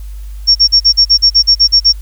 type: tone bursts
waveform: sine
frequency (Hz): 5500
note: F8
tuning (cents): -27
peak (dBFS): -3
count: 12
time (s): 0.47-1.928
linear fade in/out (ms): 20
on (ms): 83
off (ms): 42
effects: added 50 Hz sine -23 dBFS peak until 2.01 s + white hiss -46 dBFS RMS until 2.01 s